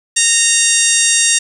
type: harmonic tone with a mistuned harmonic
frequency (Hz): 925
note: A#5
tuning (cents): -14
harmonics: 2 / 3 / 4 / 5 / 6 / 7 / 8 / 9 / 10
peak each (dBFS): -21 / -20 / -19 / -23 / -17 / -19 / -17 / -17 / -19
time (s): 0.16-1.39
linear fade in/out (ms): 10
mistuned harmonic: 6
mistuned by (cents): +46
effects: 7-bit